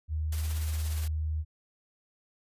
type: tone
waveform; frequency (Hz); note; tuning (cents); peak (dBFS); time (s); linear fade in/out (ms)
sine; 77.78; D#2; 0; -28; 0.08-1.45; 50
type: noise with tremolo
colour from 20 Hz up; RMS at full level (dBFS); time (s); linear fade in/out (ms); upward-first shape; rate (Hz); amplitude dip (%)
white; -41; 0.32-1.08; 5; sine; 17; 40
effects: resampled to 32000 Hz